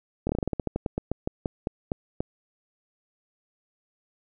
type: slowing click train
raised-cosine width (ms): 2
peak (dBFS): -13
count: 19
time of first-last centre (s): 0.27-2.205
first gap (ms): 23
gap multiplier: 1.16
effects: none